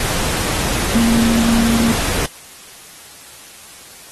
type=tone in noise; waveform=sine; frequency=230 Hz; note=A#3; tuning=23 cents flat; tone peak=-13 dBFS; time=0.95-1.92 s; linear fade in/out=2 ms; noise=pink; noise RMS=-20 dBFS; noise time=0-2.26 s; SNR=+4 dB; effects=white hiss -39 dBFS RMS until 4.11 s + AAC 32 kbps